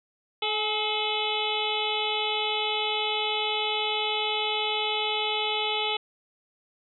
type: harmonic tone with a mistuned harmonic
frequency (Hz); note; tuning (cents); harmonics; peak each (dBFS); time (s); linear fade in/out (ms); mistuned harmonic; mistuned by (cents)
430; A4; -40; 1 / 2 / 3 / 5 / 6 / 7 / 8 / 9; -33 / -31 / -38 / -36 / -34 / -31 / -32 / -37; 0.42-5.97; 5; 2; -33
effects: none